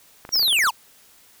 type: clicks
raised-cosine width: 0.5 ms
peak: -22 dBFS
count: 10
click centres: 0.251 / 0.291 / 0.357 / 0.395 / 0.429 / 0.48 / 0.528 / 0.589 / 0.64 / 0.671 s
type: linear sweep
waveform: square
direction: down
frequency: 5780 to 784 Hz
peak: -17 dBFS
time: 0.32-0.71 s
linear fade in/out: 20 ms
effects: white hiss -53 dBFS RMS until 1.4 s